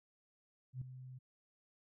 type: tone with ADSR envelope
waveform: sine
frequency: 128.4 Hz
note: C3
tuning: 32 cents flat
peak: -37 dBFS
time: 0.73-1.19 s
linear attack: 84 ms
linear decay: 3 ms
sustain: -11 dB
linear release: 15 ms
effects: none